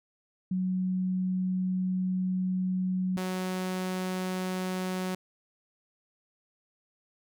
sine / sawtooth tone pair in turn, 185 / 185 Hz, F#3 / F#3, 0 / 0 cents, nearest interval unison, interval 0 cents, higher neither, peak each -26 dBFS, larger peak neither, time 0.51-3.17 / 3.17-5.15 s, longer first, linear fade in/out 5 ms, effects none

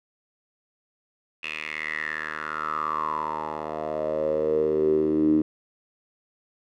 10% pulse tone with band-pass filter sweep, 77.3 Hz, D#2, 11 cents flat, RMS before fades -26 dBFS, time 1.43-5.42 s, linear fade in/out 5 ms, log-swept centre 2600 to 290 Hz, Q 8.3, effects none

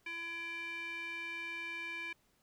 square tone with band-pass filter, 336.1 Hz, E4, 34 cents sharp, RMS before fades -42 dBFS, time 0.06-2.13 s, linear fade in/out 5 ms, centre 2200 Hz, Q 7.3, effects pink hiss -73 dBFS RMS until 2.42 s

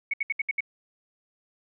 sine tone bursts, 2217 Hz, C#7, in tune, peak -23 dBFS, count 6, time 0.11-0.606 s, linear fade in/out 5 ms, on 26 ms, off 68 ms, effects none

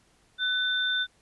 sine tone pair together, 1500 / 3568 Hz, F#6 / A7, +23 / +23 cents, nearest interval octave + minor third, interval 1500 cents, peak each -27 dBFS, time 0.38-1.07 s, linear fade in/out 50 ms, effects pink hiss -64 dBFS RMS until 1.21 s + resampled to 24000 Hz

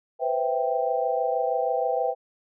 sine chord, C major seventh, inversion third, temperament equal with one note detuned, 497 / 523.3 / 659.3 / 784 Hz, B4 / C5 / E5 / G5, +11 / 0 / 0 / 0 cents, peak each -27 / -30 / -28 / -27 dBFS, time 0.19-2.15 s, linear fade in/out 50 ms, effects none

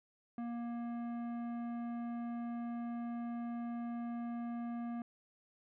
triangle tone with tanh clipping, 236.2 Hz, A#3, 23 cents sharp, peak -40 dBFS, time 0.38-5.02 s, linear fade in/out 2 ms, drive 17 dB, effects none

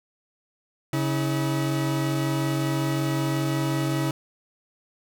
40% pulse tone pair together, 138.5 / 322.4 Hz, C#3 / E4, -1 / -38 cents, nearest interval octave + minor third, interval 1463 cents, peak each -24 / -26 dBFS, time 0.93-4.11 s, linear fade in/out 2 ms, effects none

